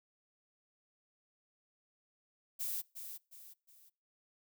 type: noise with echo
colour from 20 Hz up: violet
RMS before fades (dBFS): -38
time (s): 2.59-2.82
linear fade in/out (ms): 20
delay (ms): 360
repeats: 3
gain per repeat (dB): -8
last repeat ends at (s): 3.9
effects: noise-tail reverb RT60 0.4 s tail -25 dB re dry